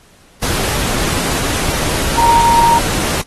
sine tone in noise, 932.3 Hz, A#5, in tune, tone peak -8 dBFS, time 2.17-2.79 s, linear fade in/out 10 ms, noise pink, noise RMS -18 dBFS, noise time 0.42-3.22 s, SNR +7 dB, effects pink hiss -48 dBFS RMS until 3.26 s + AAC 32 kbps

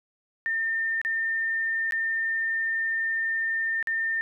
sine tone with dropouts, 1808 Hz, A6, 47 cents sharp, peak -24 dBFS, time 0.46-4.21 s, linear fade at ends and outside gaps 0 ms, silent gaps 1.015-1.049 / 1.909-1.922 / 3.827-3.872 s, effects none

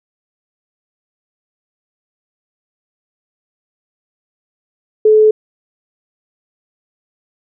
sine tone, 431 Hz, A4, 36 cents flat, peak -5 dBFS, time 5.05-5.31 s, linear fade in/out 5 ms, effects none

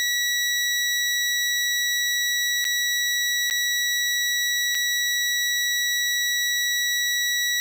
20% pulse tone with dropouts, 1938 Hz, B6, 33 cents flat, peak -16 dBFS, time 0-7.6 s, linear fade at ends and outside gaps 0 ms, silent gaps 2.643-2.651 / 3.5-3.509 / 4.747-4.751 s, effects none

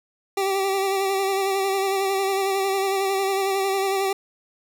25% pulse tone with vibrato, 389 Hz, G4, 13 cents flat, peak -17 dBFS, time 0.37-4.13 s, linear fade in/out 5 ms, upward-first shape sine, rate 11 Hz, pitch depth 31 cents each way, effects none

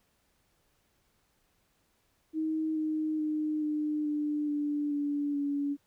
sine tone with pitch steps, 315.2 / 310.7 / 306.2 / 301.8 / 297.5 / 293.2 / 289 / 284.9 Hz, D#4 / D#4 / D#4 / D4 / D4 / D4 / D4 / C#4, +23 / -2 / -28 / +47 / +22 / -3 / -28 / +48 cents, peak -28 dBFS, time 2.33-5.77 s, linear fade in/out 50 ms, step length 430 ms, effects pink hiss -72 dBFS RMS until 5.86 s

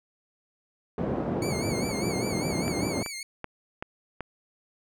pink band-pass noise, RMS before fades -29 dBFS, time 0.98-3.03 s, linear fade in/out 2 ms, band 140 to 560 Hz, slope 12 dB/octave
15% pulse tone with vibrato, 2217 Hz, C#7, in tune, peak -28 dBFS, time 1.42-3.23 s, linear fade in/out 2 ms, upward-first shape sine, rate 5 Hz, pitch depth 88 cents each way
click train, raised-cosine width 0.5 ms, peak -18 dBFS, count 5, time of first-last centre 2.68-4.207 s, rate 2.62 Hz
effects none

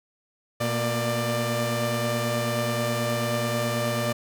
sawtooth tone cluster, 119.4 / 229.5 / 593 Hz, A#2 / A#3 / D5, +42 / -27 / +17 cents, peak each -24 / -28 / -23 dBFS, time 0.6-4.13 s, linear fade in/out 10 ms, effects none

